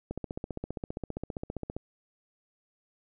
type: click train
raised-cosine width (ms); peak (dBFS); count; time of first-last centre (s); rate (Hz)
2; -21; 26; 0.11-1.766; 15.1
effects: none